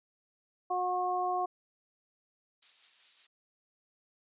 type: harmonic tone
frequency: 362.7 Hz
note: F#4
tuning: 34 cents flat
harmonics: 1 / 2 / 3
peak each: -37 / -30 / -35 dBFS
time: 0.7-1.46 s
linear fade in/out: 10 ms
type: noise with tremolo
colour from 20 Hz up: violet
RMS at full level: -44 dBFS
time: 2.62-3.27 s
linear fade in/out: 5 ms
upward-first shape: sine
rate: 5.4 Hz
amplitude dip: 30%
effects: resampled to 8000 Hz